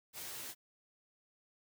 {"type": "noise with comb filter", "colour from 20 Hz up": "white", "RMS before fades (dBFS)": -45, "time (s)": [0.13, 0.55], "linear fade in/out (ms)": 50, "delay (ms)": 15, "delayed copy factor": 0.95, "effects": []}